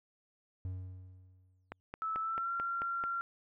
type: tone with exponential decay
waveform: triangle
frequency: 92.5 Hz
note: F#2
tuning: in tune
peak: -33 dBFS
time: 0.65-1.8 s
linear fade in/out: 0 ms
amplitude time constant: 250 ms
type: click train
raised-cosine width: 0.5 ms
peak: -26 dBFS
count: 7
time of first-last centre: 1.72-3.039 s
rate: 4.55 Hz
type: tone with pitch glide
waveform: sine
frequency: 1308 to 1374.6 Hz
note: E6 to F6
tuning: -14 to -28 cents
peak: -33 dBFS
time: 2.02-3.21 s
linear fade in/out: 0 ms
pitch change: +86 cents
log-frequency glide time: 2.2-2.52 s
effects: none